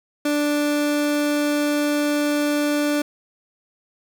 30% pulse tone, 293.7 Hz, D4, in tune, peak -16 dBFS, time 0.25-3.02 s, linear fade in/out 5 ms, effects none

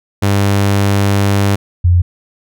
sawtooth / sine tone pair in turn, 100 / 87.91 Hz, G2 / F2, +35 / +12 cents, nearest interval major second, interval 223 cents, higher first, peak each -6 dBFS, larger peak neither, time 0.22-1.56 / 1.84-2.02 s, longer first, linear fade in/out 10 ms, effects none

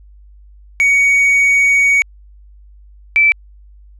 triangle / sine tone pair in turn, 2243 / 2322 Hz, C#7 / D7, +20 / -20 cents, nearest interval minor second, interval 60 cents, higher second, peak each -7 dBFS, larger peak neither, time 0.8-2.02 / 3.16-3.32 s, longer first, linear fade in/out 0 ms, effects added 50 Hz sine -39 dBFS peak until 3.99 s + resampled to 24000 Hz

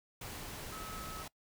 sine tone in noise, 1290 Hz, E6, 38 cents flat, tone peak -46 dBFS, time 0.72-1.23 s, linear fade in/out 5 ms, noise pink, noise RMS -45 dBFS, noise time 0.21-1.28 s, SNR -4 dB, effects noise-tail reverb RT60 0.1 s tail -22 dB re dry

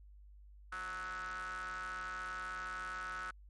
square ring-modulated tone, 95.1 Hz, F#2, 48 cents sharp, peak -38 dBFS, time 0.72-3.31 s, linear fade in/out 5 ms, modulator 1390 Hz, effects added 50 Hz sine -54 dBFS peak until 3.49 s + MP3 48 kbps

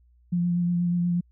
sine tone with vibrato, 174.61 Hz, F3, in tune, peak -21 dBFS, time 0.32-1.21 s, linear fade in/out 10 ms, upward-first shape sine, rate 8.3 Hz, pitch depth 18 cents each way, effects added 60 Hz sine -56 dBFS peak until 1.31 s

